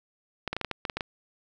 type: clicks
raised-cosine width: 0.3 ms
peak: -14 dBFS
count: 10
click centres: 0.477 / 0.53 / 0.566 / 0.613 / 0.647 / 0.713 / 0.852 / 0.898 / 0.97 / 1.008 s
effects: none